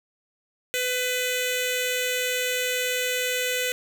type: tone with notch filter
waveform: 10% pulse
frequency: 501 Hz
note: B4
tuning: 25 cents sharp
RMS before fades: -26 dBFS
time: 0.74-3.72 s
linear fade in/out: 0 ms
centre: 1000 Hz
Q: 0.78
effects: none